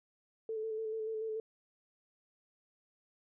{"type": "tone with vibrato", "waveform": "sine", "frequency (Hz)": 440, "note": "A4", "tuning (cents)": 0, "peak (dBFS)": -35, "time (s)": [0.49, 1.4], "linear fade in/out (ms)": 2, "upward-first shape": "square", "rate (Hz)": 6.9, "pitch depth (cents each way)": 21, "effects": []}